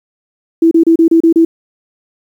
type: tone bursts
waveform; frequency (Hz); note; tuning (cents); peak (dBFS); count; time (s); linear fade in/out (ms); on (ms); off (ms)
sine; 329.6; E4; 0; -4; 7; 0.62-1.45; 5; 92; 31
effects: 7-bit